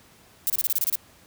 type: noise bursts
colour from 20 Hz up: violet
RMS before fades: -23 dBFS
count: 9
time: 0.47-0.955 s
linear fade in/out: 0 ms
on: 29 ms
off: 28 ms
effects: pink hiss -54 dBFS RMS until 1.26 s + high-pass 60 Hz 12 dB/octave